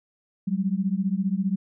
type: beating tone pair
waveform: sine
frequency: 185 / 200 Hz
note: F#3 / G3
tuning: 0 / +35 cents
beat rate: 15 Hz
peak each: -25 dBFS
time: 0.47-1.56 s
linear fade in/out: 10 ms
effects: none